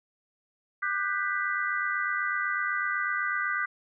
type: chord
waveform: sine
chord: G major seventh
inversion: second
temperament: equal with one note detuned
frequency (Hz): 1198 / 1480 / 1568 / 1975.5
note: D6 / F#6 / G6 / B6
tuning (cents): +34 / 0 / 0 / 0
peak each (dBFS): -32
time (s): 0.82-3.66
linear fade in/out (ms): 10
effects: none